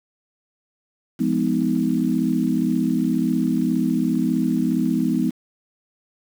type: chord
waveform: sine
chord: F half-diminished seventh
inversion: none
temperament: just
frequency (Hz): 174.61 / 209.5 / 251.4 / 314.3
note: F3 / Ab3 / Cb4 / Eb4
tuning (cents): 0 / +15 / +31 / +18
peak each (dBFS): -25 / -24 / -21 / -24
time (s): 1.19-5.31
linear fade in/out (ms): 20
effects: 7-bit